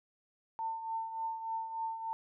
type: tone with tremolo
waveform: sine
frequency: 899 Hz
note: A5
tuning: 37 cents sharp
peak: -32 dBFS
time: 0.59-2.13 s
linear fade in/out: 0 ms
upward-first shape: triangle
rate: 3.4 Hz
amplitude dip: 65%
effects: none